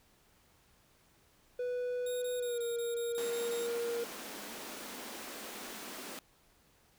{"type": "tone with pitch glide", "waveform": "triangle", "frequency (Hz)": [493.9, 470.5], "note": ["B4", "A#4"], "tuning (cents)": [0, 16], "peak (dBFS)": -31, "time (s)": [1.59, 4.04], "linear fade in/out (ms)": 5, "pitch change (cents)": -84, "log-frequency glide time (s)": [2.37, 2.63]}
{"type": "tone bursts", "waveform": "15% pulse", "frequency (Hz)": 3715, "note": "A#7", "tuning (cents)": -7, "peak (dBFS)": -37, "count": 9, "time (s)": [2.06, 3.668], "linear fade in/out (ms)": 5, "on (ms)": 160, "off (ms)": 21}
{"type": "high-pass noise", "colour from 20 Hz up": "pink", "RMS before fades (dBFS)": -45, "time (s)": [3.18, 6.19], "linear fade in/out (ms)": 0, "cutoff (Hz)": 200, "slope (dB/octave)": 48}
{"effects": ["pink hiss -67 dBFS RMS until 6.98 s"]}